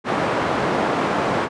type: band-pass noise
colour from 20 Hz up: white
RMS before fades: -21 dBFS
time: 0.04-1.49 s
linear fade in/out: 50 ms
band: 140 to 980 Hz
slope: 12 dB/octave
effects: resampled to 22050 Hz